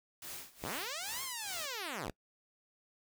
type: noise with tremolo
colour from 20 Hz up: white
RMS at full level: -44 dBFS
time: 0.22-1.66 s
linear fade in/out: 2 ms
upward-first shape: sine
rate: 2.4 Hz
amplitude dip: 90%
type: linear two-way sweep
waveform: 5% pulse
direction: up then down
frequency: 37 to 1094 to 37 Hz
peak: -27 dBFS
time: 0.62-2.11 s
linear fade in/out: 10 ms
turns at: 1.23 s
effects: noise-tail reverb RT60 0.1 s tail -25 dB re dry